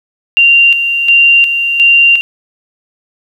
sine tone with tremolo, 2774 Hz, F7, 12 cents flat, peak -3 dBFS, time 0.37-2.21 s, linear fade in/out 0 ms, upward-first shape square, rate 1.4 Hz, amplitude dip 55%, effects 7-bit

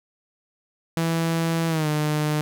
sawtooth tone with pitch glide, 165 to 151.31 Hz, E3 to D#3, +2 to -48 cents, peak -17 dBFS, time 0.97-2.41 s, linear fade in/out 0 ms, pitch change -150 cents, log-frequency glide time 1.68-1.88 s, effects none

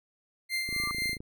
30% pulse tone with tremolo, 2093 Hz, C7, in tune, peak -25 dBFS, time 0.49-1.18 s, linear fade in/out 50 ms, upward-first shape sine, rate 4 Hz, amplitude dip 45%
sine tone with exponential growth, 1177 Hz, D6, 3 cents sharp, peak -30 dBFS, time 0.65-0.91 s, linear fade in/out 1 ms, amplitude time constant 55 ms
click train, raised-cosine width 3 ms, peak -28 dBFS, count 15, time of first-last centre 0.69-1.205 s, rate 27.2 Hz
effects none

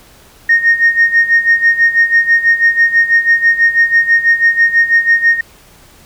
sine tone with tremolo, 1851 Hz, A#6, 13 cents flat, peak -3 dBFS, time 0.49-5.41 s, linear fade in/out 5 ms, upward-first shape sine, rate 6.1 Hz, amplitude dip 80%, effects tanh soft clip ceiling -1 dBFS + pink hiss -43 dBFS RMS until 6.05 s

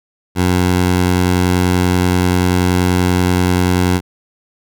15% pulse tone, 90.4 Hz, F#2, 40 cents flat, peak -5 dBFS, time 0.35-4.01 s, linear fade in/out 50 ms, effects none

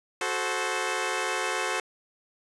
10% pulse chord, F# diminished, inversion none, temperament equal with one note detuned, 370 / 434.9 / 523.3 Hz, F#4 / A4 / C5, 0 / -20 / 0 cents, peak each -23 dBFS, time 0.21-1.8 s, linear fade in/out 2 ms, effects resampled to 24000 Hz

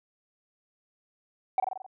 sine tone with echo, 757 Hz, F#5, 39 cents sharp, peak -18 dBFS, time 1.58-1.6 s, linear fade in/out 2 ms, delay 44 ms, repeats 6, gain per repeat -4 dB, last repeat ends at 1.864 s, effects tanh soft clip ceiling -19 dBFS

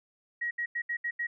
sine tone bursts at uneven times, 1900 Hz, A#6, 33 cents sharp, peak -29 dBFS, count 6, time 0.41-0.51 / 0.58-0.66 / 0.75-0.82 / 0.89-0.97 / 1.04-1.11 / 1.19-1.27 s, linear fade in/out 10 ms, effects none

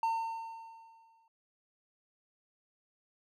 triangle tone with exponential decay, 907 Hz, A#5, 48 cents flat, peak -25 dBFS, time 0.03-1.28 s, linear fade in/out 2 ms, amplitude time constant 270 ms, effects none

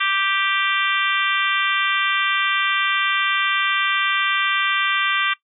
harmonic tone, 392 Hz, G4, in tune, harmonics 3 / 4 / 5 / 6 / 7 / 8 / 9, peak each -23 / -24 / -25 / -26 / -26 / -27 / -28 dBFS, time 0-5.34 s, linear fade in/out 10 ms, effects noise-tail reverb RT60 0.1 s tail -19 dB re dry

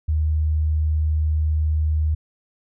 sine tone, 77.3 Hz, D#2, 11 cents flat, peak -17 dBFS, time 0.08-2.15 s, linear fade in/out 10 ms, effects none

